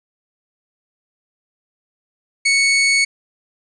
sawtooth tone, 2217 Hz, C#7, in tune, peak -9 dBFS, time 2.45-3.05 s, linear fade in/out 10 ms, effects resampled to 22050 Hz + 8-bit

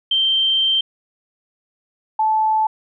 sine tone pair in turn, 3136 / 871.4 Hz, G7 / A5, 0 / -17 cents, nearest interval octave + minor seventh, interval 2217 cents, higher first, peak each -14 dBFS, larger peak neither, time 0.11-0.81 / 2.19-2.67 s, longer first, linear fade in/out 5 ms, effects none

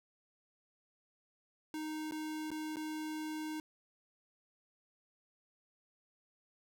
square tone with dropouts, 310 Hz, D#4, 6 cents flat, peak -39 dBFS, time 1.74-3.6 s, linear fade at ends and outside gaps 1 ms, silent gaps 2.111-2.121 / 2.505-2.515 / 2.759-2.768 s, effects none

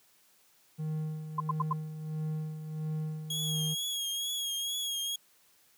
triangle tone with tremolo, 155.56 Hz, D#3, in tune, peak -28 dBFS, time 0.78-3.75 s, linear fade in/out 20 ms, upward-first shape sine, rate 1.5 Hz, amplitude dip 60%
sine tone bursts, 1037 Hz, C6, 16 cents flat, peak -26 dBFS, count 4, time 1.38-1.73 s, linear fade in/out 5 ms, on 23 ms, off 86 ms
sawtooth tone with vibrato, 3300 Hz, G#7, 12 cents flat, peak -29 dBFS, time 3.3-5.16 s, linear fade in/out 5 ms, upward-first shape triangle, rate 2.2 Hz, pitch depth 49 cents each way
effects white hiss -65 dBFS RMS until 5.77 s + high-pass 100 Hz 12 dB/octave

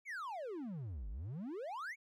triangle exponential two-way sweep, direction down then up, 2349 to 46.98 to 2349 Hz, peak -39 dBFS, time 0.05-1.96 s, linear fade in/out 50 ms, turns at 1.09 s, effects none

